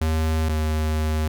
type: tone pair in turn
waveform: square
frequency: 79.3 / 77.76 Hz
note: D#2 / D#2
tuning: +33 / 0 cents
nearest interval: unison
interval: 33 cents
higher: first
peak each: -20 / -21 dBFS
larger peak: first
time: 0.01-0.49 / 0.49-1.28 s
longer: second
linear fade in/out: 5 ms
effects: none